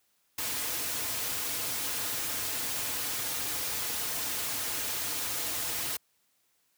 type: noise with comb filter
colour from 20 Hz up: white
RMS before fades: -33 dBFS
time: 0.38-5.97 s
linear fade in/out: 5 ms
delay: 5.2 ms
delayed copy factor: -0.5
effects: white hiss -72 dBFS RMS until 6.77 s + high-pass 60 Hz 12 dB/octave